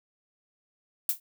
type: noise with exponential decay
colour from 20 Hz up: violet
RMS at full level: -21 dBFS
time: 1.09-1.2 s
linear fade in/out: 2 ms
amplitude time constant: 23 ms
effects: none